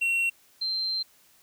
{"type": "tone pair in turn", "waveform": ["triangle", "sine"], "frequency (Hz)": [2730, 4136], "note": ["F7", "C8"], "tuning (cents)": [-40, -21], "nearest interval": "perfect fifth", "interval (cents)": 719, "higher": "second", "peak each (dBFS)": [-21, -26], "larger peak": "first", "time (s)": [[0.01, 0.3], [0.61, 1.03]], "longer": "second", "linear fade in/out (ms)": 10, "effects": ["white hiss -60 dBFS RMS until 1.42 s"]}